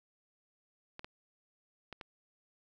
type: clicks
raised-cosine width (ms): 0.3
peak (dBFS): -28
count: 4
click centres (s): 0.994 / 1.045 / 1.927 / 2.012
effects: none